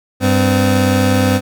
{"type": "tone pair together", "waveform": "25% pulse", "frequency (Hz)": [97.41, 256.1], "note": ["G2", "C4"], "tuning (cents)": [-10, -37], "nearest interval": "octave + perfect fourth", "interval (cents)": 1673, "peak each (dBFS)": -10, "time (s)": [0.2, 1.41], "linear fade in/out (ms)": 50, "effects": []}